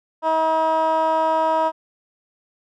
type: tone with band-pass filter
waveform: 15% pulse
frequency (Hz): 319.5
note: D#4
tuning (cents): +46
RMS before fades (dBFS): -19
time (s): 0.22-1.72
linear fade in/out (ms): 50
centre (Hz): 830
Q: 3.5
effects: none